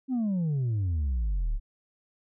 sine exponential sweep, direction down, 270 to 33.67 Hz, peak -22 dBFS, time 0.08-1.6 s, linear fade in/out 50 ms, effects tanh soft clip ceiling -24 dBFS

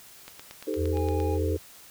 click train, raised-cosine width 0.2 ms, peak -24 dBFS, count 9, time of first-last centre 0.28-1.202 s, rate 8.68 Hz
sine chord, A half-diminished seventh, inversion second, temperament equal with one note detuned, 311.1 / 392 / 440 / 513.1 Hz, Eb4 / G4 / A4 / C5, 0 / 0 / 0 / -34 cents, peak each -32 / -33 / -31 / -35 dBFS, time 0.67-1.57 s, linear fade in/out 5 ms
sine tone with pitch glide, 83.4 to 84.08 Hz, E2 to E2, +21 to +35 cents, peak -26 dBFS, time 0.76-1.59 s, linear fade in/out 50 ms, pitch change +14 cents, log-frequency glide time 1.11-1.41 s
triangle tone, 820 Hz, G#5, 22 cents flat, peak -33 dBFS, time 0.92-1.39 s, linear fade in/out 50 ms
effects white hiss -50 dBFS RMS until 1.9 s

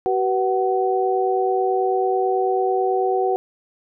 sine tone cluster, 379.2 / 488.3 / 750 Hz, F#4 / B4 / F#5, +43 / -20 / +23 cents, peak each -20 / -25 / -21 dBFS, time 0.06-3.36 s, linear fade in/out 0 ms, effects none

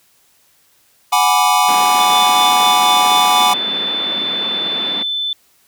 square chord, G# half-diminished seventh, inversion third, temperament equal, 740 / 830.6 / 987.8 / 1174.7 Hz, F#5 / G#5 / B5 / D6, 0 / 0 / 0 / 0 cents, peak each -17 dBFS, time 1.12-3.54 s, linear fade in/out 10 ms
pink band-pass noise, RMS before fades -28 dBFS, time 1.68-5.03 s, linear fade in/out 5 ms, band 180 to 4100 Hz, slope 48 dB/octave
sine tone, 3520 Hz, A7, in tune, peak -17 dBFS, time 2-5.33 s, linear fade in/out 2 ms
effects white hiss -55 dBFS RMS until 5.67 s

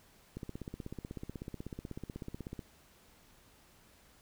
click train, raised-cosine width 3 ms, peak -28 dBFS, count 37, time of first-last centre 0.37-2.592 s, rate 16.2 Hz, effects pink hiss -63 dBFS RMS until 4.21 s

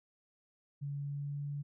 sine tone with pitch glide, 142.2 to 143.77 Hz, C#3 to D3, +45 to -36 cents, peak -36 dBFS, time 0.81-1.63 s, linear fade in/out 20 ms, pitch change +19 cents, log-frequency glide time 1-1.44 s, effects none

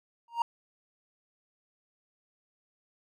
triangle tone with exponential growth, 935 Hz, A#5, 5 cents sharp, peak -19 dBFS, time 0.28-0.42 s, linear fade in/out 2 ms, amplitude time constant 29 ms, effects none

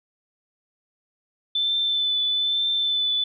sine tone with vibrato, 3520 Hz, A7, in tune, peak -20 dBFS, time 1.55-3.24 s, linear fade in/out 5 ms, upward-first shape triangle, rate 1.1 Hz, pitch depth 22 cents each way, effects none

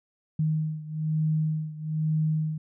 sine beating tone pair, 155.56 / 156.66 Hz, D#3 / D#3, 0 / +12 cents, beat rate 1.1 Hz, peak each -26 / -29 dBFS, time 0.39-2.58 s, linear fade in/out 5 ms, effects none

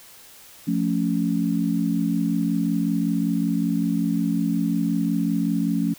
sine chord, F augmented, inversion none, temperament equal with one note detuned, 174.61 / 220 / 279.6 Hz, F3 / A3 / C#4, 0 / 0 / +15 cents, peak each -24 dBFS, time 0.67-5.94 s, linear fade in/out 10 ms, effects white hiss -47 dBFS RMS until 5.98 s

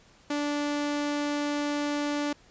sawtooth tone, 291.8 Hz, D4, 11 cents flat, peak -23 dBFS, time 0.3-2.33 s, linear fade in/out 5 ms, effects pink hiss -58 dBFS RMS until 2.5 s + resampled to 16000 Hz

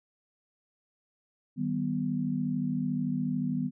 sine chord, Eb augmented, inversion none, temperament equal with one note detuned, 155.56 / 193.19 / 246.9 Hz, Eb3 / G3 / B3, 0 / -25 / 0 cents, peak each -33 / -33 / -30 dBFS, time 1.56-3.71 s, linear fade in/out 50 ms, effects none

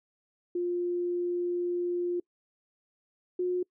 sine tone pair in turn, 351.9 / 360.5 Hz, F4 / F#4, +13 / -45 cents, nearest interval unison, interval 42 cents, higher second, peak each -27 / -26 dBFS, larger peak second, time 0.55-2.2 / 3.39-3.63 s, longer first, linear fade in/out 5 ms, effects noise-tail reverb RT60 0.1 s tail -26 dB re dry

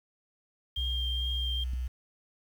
sine tone with vibrato, 3196 Hz, G7, 33 cents sharp, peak -32 dBFS, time 0.76-1.64 s, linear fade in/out 5 ms, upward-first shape triangle, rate 2.3 Hz, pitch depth 14 cents each way
sine tone, 62.4 Hz, B1, 19 cents sharp, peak -30 dBFS, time 0.77-1.88 s, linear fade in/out 10 ms
click, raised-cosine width 5 ms, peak -33 dBFS, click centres 1.735 s
effects 9-bit

